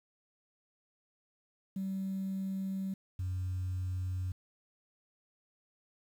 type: tone pair in turn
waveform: sine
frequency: 192.2 / 92.13 Hz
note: G3 / F#2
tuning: -34 / -7 cents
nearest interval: octave + minor second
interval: 1273 cents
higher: first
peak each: -32 / -31 dBFS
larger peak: second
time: 1.76-2.94 / 3.19-4.32 s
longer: first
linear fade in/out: 5 ms
effects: tanh soft clip ceiling -30 dBFS + 10-bit